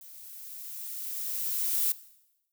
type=noise with level ramp; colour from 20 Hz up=violet; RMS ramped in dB=-49 to -26 dBFS; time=0.01-1.92 s; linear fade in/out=2 ms; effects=noise-tail reverb RT60 0.9 s tail -18 dB re dry